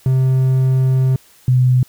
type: tone pair in turn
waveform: triangle / sine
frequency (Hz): 130.81 / 126.72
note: C3 / B2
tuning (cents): 0 / +45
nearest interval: minor second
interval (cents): 55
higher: first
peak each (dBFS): -9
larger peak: neither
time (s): 0.06-1.16 / 1.48-1.83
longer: first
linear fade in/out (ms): 2
effects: white hiss -49 dBFS RMS until 1.88 s